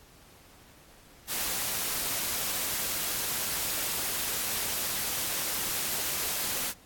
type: noise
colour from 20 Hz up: white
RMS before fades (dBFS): -31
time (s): 1.27-6.74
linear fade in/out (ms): 50
effects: pink hiss -56 dBFS RMS until 6.85 s + AAC 64 kbps